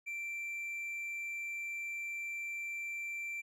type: tone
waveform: triangle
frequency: 2349 Hz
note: D7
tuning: in tune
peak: -36 dBFS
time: 0.06-3.42 s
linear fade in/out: 20 ms
effects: none